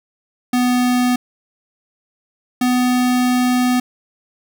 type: tone pair in turn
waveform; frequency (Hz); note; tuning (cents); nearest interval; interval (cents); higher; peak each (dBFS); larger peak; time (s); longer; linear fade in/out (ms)
square; 248 / 249.4; B3 / B3; +7 / +17; unison; 10; second; -14; neither; 0.53-1.16 / 2.61-3.8; second; 5
effects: none